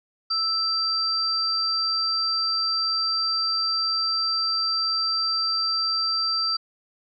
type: tone pair together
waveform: sine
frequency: 1318.5 / 4699 Hz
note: E6 / D8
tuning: 0 / 0 cents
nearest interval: octave + minor seventh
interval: 2200 cents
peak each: -29 / -22 dBFS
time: 0.3-6.57 s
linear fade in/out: 10 ms
effects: none